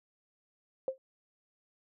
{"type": "tone with exponential decay", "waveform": "sine", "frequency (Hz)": 527, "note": "C5", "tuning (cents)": 12, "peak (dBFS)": -25, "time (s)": [0.88, 0.98], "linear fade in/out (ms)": 1, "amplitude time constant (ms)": 20, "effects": []}